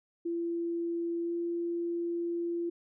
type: tone with pitch glide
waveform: sine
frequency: 339.2 to 342 Hz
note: E4 to F4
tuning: +50 to -36 cents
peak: -30 dBFS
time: 0.25-2.7 s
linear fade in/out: 10 ms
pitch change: +14 cents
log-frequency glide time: 1.22-1.33 s
effects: none